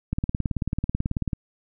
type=click train; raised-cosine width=5 ms; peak=-12 dBFS; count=23; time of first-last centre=0.13-1.332 s; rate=18.3 Hz; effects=none